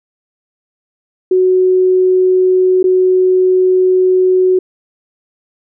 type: tone with dropouts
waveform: sine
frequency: 370.2 Hz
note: F#4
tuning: 1 cent sharp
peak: -7 dBFS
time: 1.31-4.59 s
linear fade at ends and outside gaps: 5 ms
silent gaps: 2.829-2.84 s
effects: none